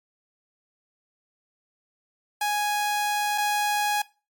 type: tone pair in turn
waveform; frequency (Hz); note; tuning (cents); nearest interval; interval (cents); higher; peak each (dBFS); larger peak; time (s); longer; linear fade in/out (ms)
sawtooth; 830.6 / 830.6; G#5 / G#5; 0 / 0; unison; 0; neither; -19 / -18; second; 2.41-3.38 / 3.38-4.02; first; 5
effects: noise-tail reverb RT60 0.3 s tail -20 dB re dry + MP3 96 kbps